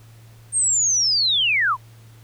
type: linear sweep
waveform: sine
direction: down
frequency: 8700 to 914 Hz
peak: -16 dBFS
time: 0.52-1.77 s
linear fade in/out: 50 ms
effects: added 113 Hz sine -44 dBFS peak until 2.23 s + pink hiss -54 dBFS RMS until 2.23 s